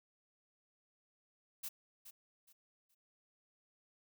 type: noise with echo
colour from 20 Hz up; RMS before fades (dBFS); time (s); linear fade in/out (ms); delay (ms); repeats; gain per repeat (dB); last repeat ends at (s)
blue; -43; 1.63-1.69; 10; 420; 3; -11; 2.95
effects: none